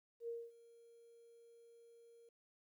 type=tone with ADSR envelope; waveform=sine; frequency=466.2 Hz; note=A#4; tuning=in tune; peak=-40 dBFS; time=0.2-2.29 s; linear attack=81 ms; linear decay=230 ms; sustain=-21 dB; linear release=3 ms; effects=13-bit